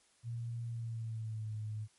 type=tone with pitch glide; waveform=sine; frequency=117.3 to 107.56 Hz; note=A#2 to A2; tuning=+11 to -39 cents; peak=-37 dBFS; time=0.23-1.88 s; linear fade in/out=50 ms; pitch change=-150 cents; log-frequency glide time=0.66-1.55 s; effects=white hiss -69 dBFS RMS until 1.98 s + MP3 48 kbps